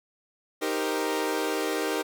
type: chord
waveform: sawtooth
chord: C minor seventh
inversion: first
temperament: equal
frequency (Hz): 311.1 / 392 / 466.2 / 523.3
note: Eb4 / G4 / Bb4 / C5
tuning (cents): 0 / 0 / 0 / 0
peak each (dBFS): -27 / -27 / -27 / -32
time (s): 0.61-2.03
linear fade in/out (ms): 20
effects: none